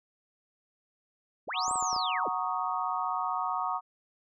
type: linear two-way sweep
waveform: sine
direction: up then down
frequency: 83.7 to 8400 to 83.7 Hz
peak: -32 dBFS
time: 1.47-2.29 s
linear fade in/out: 20 ms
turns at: 1.73 s
type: chord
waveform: sine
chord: D# minor seventh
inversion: first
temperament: equal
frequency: 740 / 932.3 / 1108.7 / 1244.5 Hz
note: F#5 / A#5 / C#6 / D#6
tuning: 0 / 0 / 0 / 0 cents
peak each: -34 dBFS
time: 1.53-3.81 s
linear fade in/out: 50 ms
type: clicks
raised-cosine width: 1 ms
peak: -28 dBFS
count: 6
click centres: 1.681 / 1.711 / 1.757 / 1.826 / 1.93 / 1.963 s
effects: none